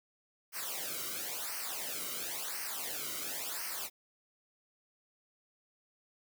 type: noise with flanger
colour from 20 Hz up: white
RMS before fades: -39 dBFS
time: 0.52-3.9 s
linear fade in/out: 50 ms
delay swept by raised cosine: 0.27 to 1.18 ms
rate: 0.96 Hz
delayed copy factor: -0.85
effects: none